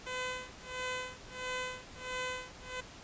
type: tone with tremolo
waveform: 10% pulse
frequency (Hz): 507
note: B4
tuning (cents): +45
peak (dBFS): -26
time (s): 0.06-2.81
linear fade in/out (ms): 10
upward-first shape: sine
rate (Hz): 1.5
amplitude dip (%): 100
effects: pink hiss -51 dBFS RMS until 3.03 s + resampled to 16000 Hz